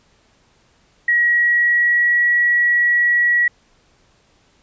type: tone with pitch glide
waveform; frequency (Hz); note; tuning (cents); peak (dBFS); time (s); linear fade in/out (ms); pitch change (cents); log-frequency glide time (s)
sine; 1908 to 1924.6; A#6 to B6; +40 to -45; -12; 1.08-3.48; 5; +15; 1.21-2.26
effects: pink hiss -57 dBFS RMS until 4.62 s + resampled to 16000 Hz